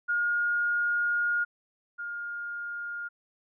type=tone pair in turn; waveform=sine; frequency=1426 / 1415.3 Hz; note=F6 / F6; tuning=+36 / +23 cents; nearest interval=unison; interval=13 cents; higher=first; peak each=-24 / -33 dBFS; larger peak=first; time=0.08-1.45 / 1.98-3.09 s; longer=first; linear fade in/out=20 ms; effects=none